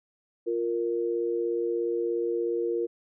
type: tone pair together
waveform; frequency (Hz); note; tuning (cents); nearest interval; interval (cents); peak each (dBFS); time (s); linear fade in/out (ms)
sine; 349.3 / 466.2; F4 / A#4; 0 / 0; perfect fourth; 500; -28; 0.46-2.87; 20
effects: none